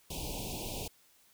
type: band-stop noise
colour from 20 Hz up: pink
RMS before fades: -39 dBFS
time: 0.1-0.88 s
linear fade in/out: 5 ms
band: 960 to 2400 Hz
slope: 96 dB/octave
effects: white hiss -65 dBFS RMS until 1.33 s